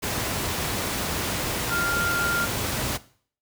sine tone in noise, 1396.9 Hz, F6, in tune, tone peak -24 dBFS, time 1.7-2.46 s, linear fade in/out 20 ms, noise pink, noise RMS -27 dBFS, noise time 0.02-2.98 s, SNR 0 dB, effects noise-tail reverb RT60 0.5 s tail -18 dB re dry + high-pass 60 Hz 12 dB/octave

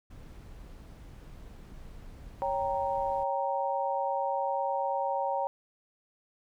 brown noise, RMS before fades -47 dBFS, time 0.1-3.24 s, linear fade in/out 10 ms
sine chord, G diminished, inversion second, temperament equal, 554.4 / 784 / 932.3 Hz, Db5 / G5 / Bb5, 0 / 0 / 0 cents, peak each -32 dBFS, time 2.42-5.47 s, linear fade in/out 0 ms
effects none

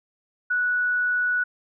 sine tone, 1473 Hz, F#6, 8 cents flat, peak -20 dBFS, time 0.5-1.44 s, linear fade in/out 10 ms, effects none

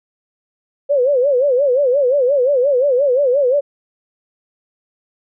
sine tone with vibrato, 533 Hz, C5, 32 cents sharp, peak -11 dBFS, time 0.89-3.61 s, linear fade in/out 20 ms, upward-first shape sine, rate 5.7 Hz, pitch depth 160 cents each way, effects none

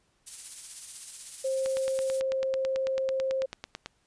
violet noise with tremolo, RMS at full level -34 dBFS, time 0.26-2.21 s, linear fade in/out 20 ms, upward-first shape sine, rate 16 Hz, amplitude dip 40%
sine tone, 530 Hz, C5, 22 cents sharp, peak -26 dBFS, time 1.44-3.46 s, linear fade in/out 10 ms
click train, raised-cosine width 0.2 ms, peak -19 dBFS, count 21, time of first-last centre 1.66-3.86 s, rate 9.09 Hz
effects pink hiss -70 dBFS RMS until 4.06 s + resampled to 22050 Hz

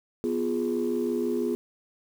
sine chord, F diminished, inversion second, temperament equal, 246.9 / 349.2 / 415.3 Hz, Cb4 / F4 / Ab4, 0 / 0 / 0 cents, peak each -28 dBFS, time 0.24-1.55 s, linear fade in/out 0 ms, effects tanh soft clip ceiling -18 dBFS + 8-bit

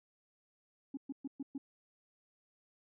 sine tone bursts, 274.7 Hz, C#4, 16 cents flat, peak -36 dBFS, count 5, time 0.94-1.58 s, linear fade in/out 5 ms, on 32 ms, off 120 ms, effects tanh soft clip ceiling -34 dBFS

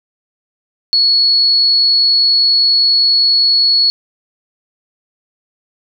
sine tone, 4375 Hz, C#8, 24 cents flat, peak -8 dBFS, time 0.93-3.9 s, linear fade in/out 0 ms, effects none

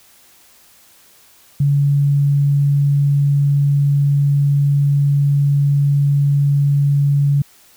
sine tone, 142.1 Hz, C#3, 43 cents sharp, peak -11 dBFS, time 1.6-7.42 s, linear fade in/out 5 ms, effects white hiss -49 dBFS RMS until 7.76 s

